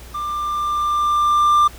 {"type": "tone with level ramp", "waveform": "triangle", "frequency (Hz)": 1189, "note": "D6", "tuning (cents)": 21, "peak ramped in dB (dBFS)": [-21, -8], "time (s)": [0.14, 1.68], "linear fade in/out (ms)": 10, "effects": ["added 60 Hz sine -38 dBFS peak until 1.78 s", "pink hiss -42 dBFS RMS until 1.78 s"]}